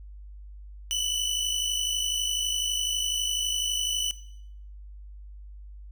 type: tone pair together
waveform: 25% pulse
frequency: 2953 / 3005 Hz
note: F#7 / F#7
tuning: -4 / +26 cents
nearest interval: unison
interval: 30 cents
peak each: -26 / -24 dBFS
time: 0.91-4.11 s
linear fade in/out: 0 ms
effects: noise-tail reverb RT60 0.7 s tail -17 dB re dry + added 50 Hz sine -41 dBFS peak until 5.91 s